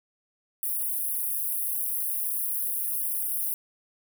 white high-pass noise, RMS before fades -29 dBFS, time 0.63-3.54 s, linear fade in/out 0 ms, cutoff 9500 Hz, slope 96 dB/octave, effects none

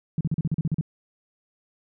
sine tone bursts, 158.1 Hz, D#3, 28 cents sharp, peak -20 dBFS, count 10, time 0.18-0.811 s, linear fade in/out 2 ms, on 28 ms, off 39 ms, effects none

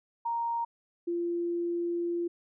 sine tone pair in turn, 932.3 / 344.3 Hz, A#5 / F4, 0 / -25 cents, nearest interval octave + perfect fourth, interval 1725 cents, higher first, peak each -28 dBFS, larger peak neither, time 0.25-0.65 / 1.07-2.28 s, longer second, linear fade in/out 10 ms, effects none

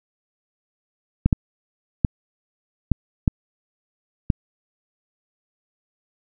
clicks, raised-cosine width 5 ms, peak -3 dBFS, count 6, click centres 1.26 / 1.328 / 2.048 / 2.917 / 3.278 / 4.302 s, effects none

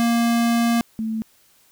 square / sine tone pair in turn, 233.8 / 221.3 Hz, A#3 / A3, +5 / +10 cents, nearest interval minor second, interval 95 cents, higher first, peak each -17 / -22 dBFS, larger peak first, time 0-0.81 / 0.99-1.22 s, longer first, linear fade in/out 0 ms, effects white hiss -57 dBFS RMS until 1.71 s

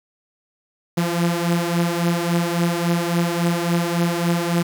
sawtooth beating tone pair, 170.2 / 173.8 Hz, F3 / F3, -44 / -8 cents, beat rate 3.6 Hz, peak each -16 / -19 dBFS, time 0.97-4.63 s, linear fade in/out 10 ms, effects 7-bit

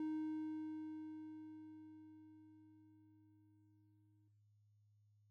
triangle tone with exponential decay, 311.1 Hz, D#4, in tune, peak -37 dBFS, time 0-4.28 s, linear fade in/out 2 ms, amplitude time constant 930 ms, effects noise-tail reverb RT60 0.7 s tail -17 dB re dry + added 104 Hz sine -70 dBFS peak until 5.3 s

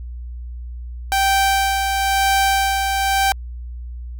sawtooth tone with tremolo, 781 Hz, G5, 7 cents flat, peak -10 dBFS, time 1.12-3.32 s, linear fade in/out 0 ms, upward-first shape sine, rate 1 Hz, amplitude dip 40%, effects added 60 Hz sine -28 dBFS peak until 4.19 s

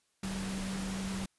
sine tone in noise, 192 Hz, G3, 36 cents flat, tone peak -35 dBFS, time 0.23-1.26 s, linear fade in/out 5 ms, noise pink, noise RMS -41 dBFS, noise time 0.23-1.26 s, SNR +3 dB, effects white hiss -75 dBFS RMS until 1.38 s + resampled to 24000 Hz

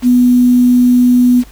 sine tone with quantisation, 246.9 Hz, B3, in tune, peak -5 dBFS, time 0.02-1.44 s, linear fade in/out 50 ms, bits 5, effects added 50 Hz sine -36 dBFS peak until 1.51 s + pink hiss -43 dBFS RMS until 1.51 s

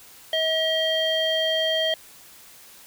square tone with low-pass filter, 639 Hz, D#5, 46 cents sharp, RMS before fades -23 dBFS, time 0.33-1.94 s, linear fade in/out 2 ms, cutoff 3200 Hz, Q 5.3, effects white hiss -48 dBFS RMS until 2.86 s

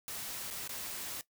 white noise with dropouts, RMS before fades -41 dBFS, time 0.08-1.21 s, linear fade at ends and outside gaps 0 ms, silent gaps 0.503-0.509 / 0.676-0.693 s, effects noise-tail reverb RT60 0.1 s tail -17 dB re dry

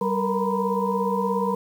sine tone cluster, 194.4 / 457 / 473.9 / 945 / 1004 Hz, G3 / A#4 / A#4 / A#5 / B5, -14 / -34 / +28 / +23 / +28 cents, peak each -26 / -31 / -26 / -28 / -28 dBFS, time 0.01-1.55 s, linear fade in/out 5 ms, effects 8-bit

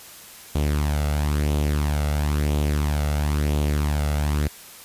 sawtooth tone with flanger, 73.9 Hz, D2, 11 cents sharp, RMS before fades -22 dBFS, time 0.55-4.48 s, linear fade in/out 5 ms, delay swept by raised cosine 0.28 to 1.48 ms, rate 0.99 Hz, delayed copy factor +0.55, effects white hiss -43 dBFS RMS until 4.84 s + resampled to 32000 Hz

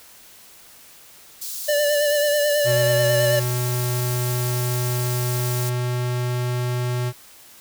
white high-pass noise, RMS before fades -31 dBFS, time 1.41-5.7 s, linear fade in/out 10 ms, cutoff 4000 Hz, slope 24 dB/octave
square tone with vibrato, 587.3 Hz, D5, in tune, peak -18 dBFS, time 1.68-3.4 s, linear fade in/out 10 ms, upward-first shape sine, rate 9.2 Hz, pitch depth 31 cents each way
square tone, 123.47 Hz, B2, in tune, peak -22 dBFS, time 2.64-7.13 s, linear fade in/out 50 ms
effects white hiss -47 dBFS RMS until 7.6 s

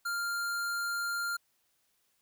square tone, 1396.9 Hz, F6, in tune, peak -32 dBFS, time 0.05-1.37 s, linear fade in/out 10 ms, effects white hiss -74 dBFS RMS until 2.21 s

